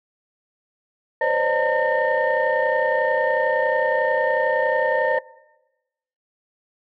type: tone cluster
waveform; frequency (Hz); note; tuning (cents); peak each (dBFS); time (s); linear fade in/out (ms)
sine; 510 / 541 / 604 / 906 / 1822; C5 / C#5 / D5 / A#5 / A#6; -44 / -42 / +48 / -50 / -40; -23; 1.21-5.19; 5
effects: noise-tail reverb RT60 1.0 s tail -20 dB re dry + tanh soft clip ceiling -10 dBFS